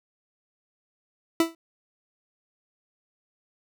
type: tone with exponential decay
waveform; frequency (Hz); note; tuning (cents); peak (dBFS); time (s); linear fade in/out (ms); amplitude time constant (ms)
40% pulse; 329.6; E4; 0; -14; 1.4-1.55; 2; 32
effects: none